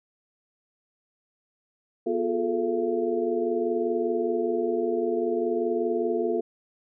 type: tone cluster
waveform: sine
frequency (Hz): 243.3 / 355.4 / 420 / 440.5 / 680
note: B3 / F4 / G#4 / A4 / F5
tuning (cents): -26 / +30 / +19 / +2 / -46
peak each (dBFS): -32 / -27 / -34 / -27 / -34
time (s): 2.06-6.41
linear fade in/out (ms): 10
effects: none